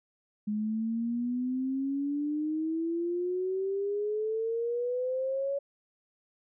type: exponential sweep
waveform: sine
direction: up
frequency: 208.3 to 563 Hz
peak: -28 dBFS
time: 0.47-5.59 s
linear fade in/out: 10 ms
effects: none